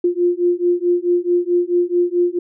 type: beating tone pair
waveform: sine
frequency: 349.6 / 354.2 Hz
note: F4 / F4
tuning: +2 / +24 cents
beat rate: 4.6 Hz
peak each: -17 dBFS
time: 0.04-2.39 s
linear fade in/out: 5 ms
effects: none